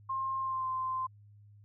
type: tone with pitch glide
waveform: sine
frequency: 1063 to 1039.9 Hz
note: C6 to C6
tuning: +27 to -11 cents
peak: -31 dBFS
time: 0.09-1.07 s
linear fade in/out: 10 ms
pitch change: -38 cents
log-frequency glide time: 0.4-0.67 s
effects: added 103 Hz sine -54 dBFS peak until 1.64 s